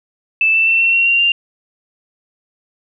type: tone with pitch steps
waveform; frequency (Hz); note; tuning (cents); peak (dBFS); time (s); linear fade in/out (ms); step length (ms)
sine; 2637 / 2661 / 2686 / 2711 / 2736 / 2762 / 2787; E7 / E7 / E7 / E7 / F7 / F7 / F7; 0 / +16 / +32 / +48 / -36 / -20 / -4; -10; 0.41-1.32; 2; 130
effects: none